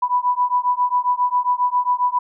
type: beating tone pair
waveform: sine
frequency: 985 / 992.4 Hz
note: B5 / B5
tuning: -5 / +8 cents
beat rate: 7.4 Hz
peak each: -19 dBFS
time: 0.02-2.19 s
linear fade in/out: 10 ms
effects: none